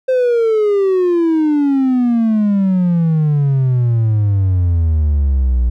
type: exponential sweep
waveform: triangle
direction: down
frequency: 523.3 to 58.7 Hz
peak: -8 dBFS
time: 0.08-5.7 s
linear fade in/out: 10 ms
effects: tanh soft clip ceiling -4 dBFS